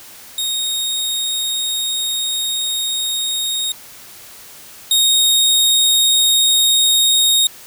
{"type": "tone pair in turn", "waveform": "sawtooth", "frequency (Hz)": [3729, 3729], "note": ["A#7", "A#7"], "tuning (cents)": [0, 0], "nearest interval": "unison", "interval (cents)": 0, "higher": "neither", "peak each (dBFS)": [-15, -8], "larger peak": "second", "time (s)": [[0.38, 3.72], [4.91, 7.47]], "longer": "first", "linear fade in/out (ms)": 2, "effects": ["white hiss -39 dBFS RMS until 7.66 s"]}